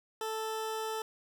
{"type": "tone", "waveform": "20% pulse", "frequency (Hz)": 440, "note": "A4", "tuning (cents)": 0, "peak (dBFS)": -29, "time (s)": [0.21, 1.02], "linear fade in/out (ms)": 2, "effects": []}